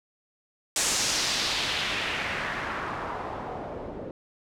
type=noise with low-pass filter sweep; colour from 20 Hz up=white; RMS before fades=-30 dBFS; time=0.76-4.11 s; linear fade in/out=2 ms; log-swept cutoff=8000 to 440 Hz; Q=1.6; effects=none